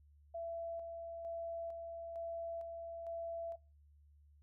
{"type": "tone with tremolo", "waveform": "sine", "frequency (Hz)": 670, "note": "E5", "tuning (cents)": 28, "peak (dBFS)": -40, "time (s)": [0.34, 3.56], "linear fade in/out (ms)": 10, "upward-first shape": "square", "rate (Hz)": 1.1, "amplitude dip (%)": 35, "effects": ["noise-tail reverb RT60 0.3 s tail -22 dB re dry", "added 73 Hz sine -62 dBFS peak until 4.42 s"]}